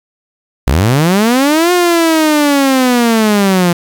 sawtooth linear two-way sweep, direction up then down, 55 to 360 to 170.4 Hz, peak -4 dBFS, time 0.67-3.73 s, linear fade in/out 5 ms, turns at 1.72 s, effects 7-bit

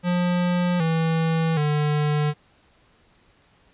square tone with pitch steps, 177.4 / 162.68 / 149.18 Hz, F3 / E3 / D3, +27 / -23 / +27 cents, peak -20 dBFS, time 0.03-2.34 s, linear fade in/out 50 ms, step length 770 ms, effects pink hiss -59 dBFS RMS until 3.73 s + resampled to 8000 Hz

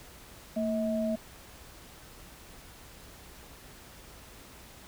sine tone pair together, 226.3 / 640 Hz, A3 / D#5, +49 / +49 cents, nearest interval octave + tritone, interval 1800 cents, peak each -29 / -31 dBFS, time 0.56-1.16 s, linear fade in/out 10 ms, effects added 60 Hz sine -58 dBFS peak until 4.87 s + pink hiss -51 dBFS RMS until 4.87 s

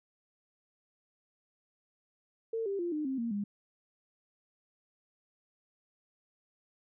sine tone with pitch steps, 451.9 / 395.7 / 346.5 / 303.4 / 265.6 / 232.6 / 203.6 Hz, A4 / G4 / F4 / D#4 / C4 / A#3 / G#3, +46 / +16 / -14 / -44 / +26 / -4 / -34 cents, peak -31 dBFS, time 2.53-3.44 s, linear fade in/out 5 ms, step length 130 ms, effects none

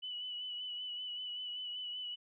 sine tone with vibrato, 2968 Hz, F#7, 5 cents sharp, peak -39 dBFS, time 0.02-2.16 s, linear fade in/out 20 ms, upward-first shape sine, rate 5.2 Hz, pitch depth 29 cents each way, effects none

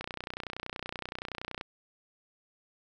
click train, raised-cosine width 0.3 ms, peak -20 dBFS, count 50, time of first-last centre 0.01-1.611 s, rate 30.6 Hz, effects 10-bit

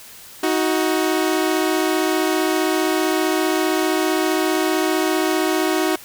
sawtooth tone pair together, 314.7 / 370 Hz, D#4 / F#4, +20 / 0 cents, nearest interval minor third, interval 280 cents, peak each -16 dBFS, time 0.43-5.96 s, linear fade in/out 5 ms, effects white hiss -41 dBFS RMS until 6.04 s

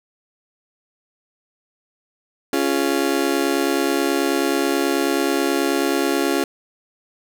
35% pulse chord, Db major, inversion none, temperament just, 277.2 / 346.5 / 415.8 Hz, Db4 / F4 / Ab4, 0 / -14 / +2 cents, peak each -20 / -20 / -22 dBFS, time 2.53-6.44 s, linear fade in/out 2 ms, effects none

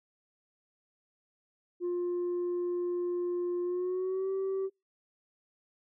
sine tone with pitch glide, 353 to 384.9 Hz, F4 to G4, +19 to -32 cents, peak -27 dBFS, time 1.8-4.7 s, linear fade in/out 50 ms, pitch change +149 cents, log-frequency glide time 3.63-4.3 s, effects noise-tail reverb RT60 0.2 s tail -25 dB re dry + tanh soft clip ceiling -28 dBFS

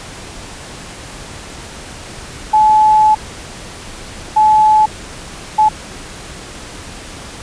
sine tone bursts at uneven times, 860 Hz, A5, 40 cents flat, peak -6 dBFS, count 3, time 2.53-3.15 / 4.36-4.86 / 5.58-5.69 s, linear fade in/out 10 ms, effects pink hiss -31 dBFS RMS until 7.42 s + resampled to 22050 Hz

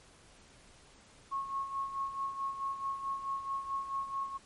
sine tone with tremolo, 1093 Hz, C#6, 25 cents flat, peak -31 dBFS, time 1.31-4.38 s, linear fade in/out 20 ms, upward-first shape sine, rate 4.6 Hz, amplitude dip 65%, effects pink hiss -59 dBFS RMS until 4.45 s + MP3 48 kbps

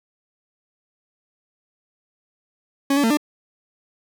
40% pulse tone with pitch steps, 277 / 285.9 / 225.4 / 297 Hz, C#4 / D4 / A3 / D4, -1 / -46 / +42 / +20 cents, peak -15 dBFS, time 2.9-3.172 s, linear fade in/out 5 ms, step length 68 ms, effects none

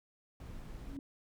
brown noise, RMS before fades -46 dBFS, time 0.4-0.97 s, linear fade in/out 2 ms
sine tone with exponential growth, 277.2 Hz, C#4, in tune, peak -38 dBFS, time 0.71-0.99 s, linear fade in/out 1 ms, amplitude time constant 59 ms
effects none

